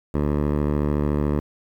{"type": "tone with low-pass filter", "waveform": "10% pulse", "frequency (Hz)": 73.7, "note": "D2", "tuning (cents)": 7, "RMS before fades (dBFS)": -22, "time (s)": [0.14, 1.4], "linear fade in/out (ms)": 5, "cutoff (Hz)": 1100, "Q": 0.5, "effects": ["8-bit"]}